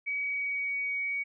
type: tone with pitch glide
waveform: sine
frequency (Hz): 2269 to 2251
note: C#7 to C#7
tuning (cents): +40 to +26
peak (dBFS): -29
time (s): 0.06-1.24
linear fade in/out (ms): 20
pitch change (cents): -14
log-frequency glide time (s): 0.17-0.76
effects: none